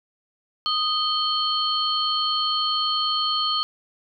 sine tone cluster, 1243 / 3114 / 4343 Hz, D#6 / G7 / C#8, -2 / -12 / -36 cents, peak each -25 dBFS, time 0.66-3.63 s, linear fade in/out 0 ms, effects none

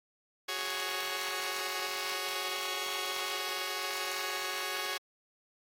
5% pulse chord, F# suspended second, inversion none, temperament just, 370 / 416.2 / 555 Hz, F#4 / G#4 / C#5, 0 / +4 / +2 cents, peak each -28 dBFS, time 0.48-4.98 s, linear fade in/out 10 ms, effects AAC 48 kbps

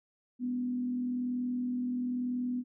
sine tone with frequency modulation, 247.9 Hz, B3, 7 cents sharp, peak -30 dBFS, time 0.39-2.64 s, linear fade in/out 50 ms, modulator 41 Hz, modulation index 0.27, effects none

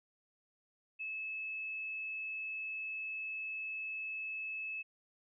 sine tone, 2600 Hz, E7, 24 cents flat, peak -38 dBFS, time 0.99-4.83 s, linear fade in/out 20 ms, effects none

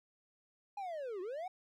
triangle linear two-way sweep, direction down then up, 832 to 349.2 to 768 Hz, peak -37 dBFS, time 0.77-1.48 s, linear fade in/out 5 ms, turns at 1.21 s, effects none

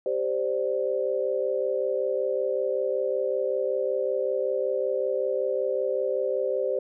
sine chord, G suspended fourth, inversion none, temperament just, 392 / 522.7 / 588 Hz, G4 / C5 / D5, 0 / -2 / +2 cents, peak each -29 / -26 / -30 dBFS, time 0.06-6.79 s, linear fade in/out 2 ms, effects none

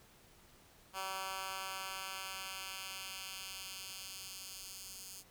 10% pulse tone with high-pass filter sweep, 190.8 Hz, G3, 47 cents flat, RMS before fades -45 dBFS, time 0.93-5.24 s, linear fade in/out 50 ms, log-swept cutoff 970 to 6200 Hz, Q 0.93, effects pink hiss -63 dBFS RMS until 5.3 s

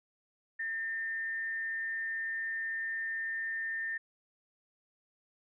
sine tone with frequency modulation, 1811 Hz, A6, 49 cents sharp, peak -33 dBFS, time 0.59-3.98 s, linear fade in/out 10 ms, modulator 189 Hz, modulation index 0.25, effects none

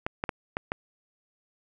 clicks, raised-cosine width 0.5 ms, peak -13 dBFS, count 5, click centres 0.065 / 0.239 / 0.292 / 0.569 / 0.719 s, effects none

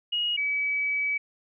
sine tone pair in turn, 2885 / 2285 Hz, F#7 / D7, -44 / -48 cents, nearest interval major third, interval 404 cents, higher first, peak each -24 dBFS, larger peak neither, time 0.12-0.37 / 0.37-1.18 s, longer second, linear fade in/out 10 ms, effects none

